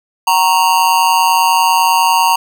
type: tone with amplitude modulation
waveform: square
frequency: 928 Hz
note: A#5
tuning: 8 cents flat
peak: -6 dBFS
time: 0.27-2.36 s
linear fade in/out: 5 ms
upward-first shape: sine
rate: 170 Hz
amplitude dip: 80%
effects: none